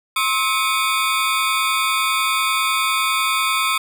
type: ring-modulated tone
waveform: 20% pulse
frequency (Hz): 1179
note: D6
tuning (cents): +6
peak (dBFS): -9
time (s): 0.16-3.78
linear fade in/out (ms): 5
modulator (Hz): 115
effects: none